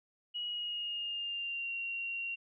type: tone with pitch glide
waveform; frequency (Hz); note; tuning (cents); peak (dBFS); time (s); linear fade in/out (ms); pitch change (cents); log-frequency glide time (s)
sine; 2906 to 2754; F#7 to F7; -32 to -25; -35; 0.34-2.36; 20; -93; 0.46-1.73
effects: none